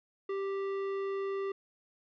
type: tone with tanh clipping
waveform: triangle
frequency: 392 Hz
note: G4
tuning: in tune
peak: -34 dBFS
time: 0.29-1.52 s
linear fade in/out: 5 ms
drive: 17 dB
effects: none